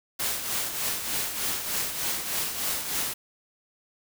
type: noise with tremolo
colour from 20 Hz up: white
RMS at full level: -27 dBFS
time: 0.19-3.14 s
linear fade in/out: 10 ms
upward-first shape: triangle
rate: 3.3 Hz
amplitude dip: 60%
effects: none